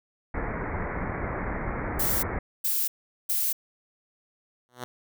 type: low-pass noise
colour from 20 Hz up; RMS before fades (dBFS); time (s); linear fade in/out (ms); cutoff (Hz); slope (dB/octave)
pink; -31; 0.34-2.39; 5; 2200; 96
type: noise bursts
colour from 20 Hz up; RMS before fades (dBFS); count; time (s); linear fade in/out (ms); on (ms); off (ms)
violet; -26; 3; 1.99-3.53; 10; 240; 410
type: tone with exponential growth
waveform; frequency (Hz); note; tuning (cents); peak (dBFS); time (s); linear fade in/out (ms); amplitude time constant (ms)
5% pulse; 123.47; B2; 0; -20; 4.69-4.84; 0; 32
effects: none